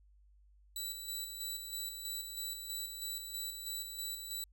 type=tone with tremolo; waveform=15% pulse; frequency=3951 Hz; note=B7; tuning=in tune; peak=-31 dBFS; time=0.76-4.44 s; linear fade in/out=2 ms; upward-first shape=square; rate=3.1 Hz; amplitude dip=45%; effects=added 50 Hz sine -61 dBFS peak until 4.52 s